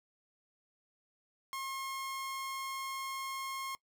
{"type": "tone", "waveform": "sawtooth", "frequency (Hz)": 1075, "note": "C6", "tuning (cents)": 47, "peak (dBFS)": -34, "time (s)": [1.53, 3.75], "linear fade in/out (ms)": 0, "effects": ["noise-tail reverb RT60 0.1 s tail -21 dB re dry"]}